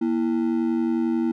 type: ring-modulated tone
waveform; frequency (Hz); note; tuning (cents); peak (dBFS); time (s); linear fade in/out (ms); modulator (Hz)
triangle; 283.4; C#4; +38; -15; 0.01-1.32; 10; 45.6
effects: none